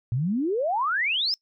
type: exponential sweep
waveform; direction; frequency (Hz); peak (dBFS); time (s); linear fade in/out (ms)
sine; up; 112.3 to 5360; -22; 0.12-1.34; 0
effects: noise-tail reverb RT60 0.1 s tail -24 dB re dry